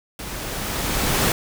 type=noise with level ramp; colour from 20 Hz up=pink; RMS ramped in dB=-33 to -18 dBFS; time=0.19-1.32 s; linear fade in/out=2 ms; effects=none